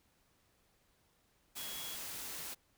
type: tone in noise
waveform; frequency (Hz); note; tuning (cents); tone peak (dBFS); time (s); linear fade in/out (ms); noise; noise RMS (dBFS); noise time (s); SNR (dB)
sine; 3337; G#7; +8; -47; 1.57-1.97; 20; white; -44; 1.55-2.55; -6
effects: pink hiss -73 dBFS RMS until 2.77 s